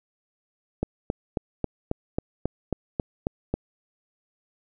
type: click train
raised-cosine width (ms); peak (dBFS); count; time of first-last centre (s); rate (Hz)
2; -11; 11; 0.83-3.54; 3.69
effects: none